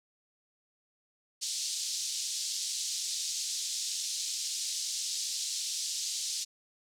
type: band-pass noise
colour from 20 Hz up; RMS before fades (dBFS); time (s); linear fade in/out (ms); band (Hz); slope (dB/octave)
pink; -35; 1.41-6.45; 20; 4200 to 8000; 24
effects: none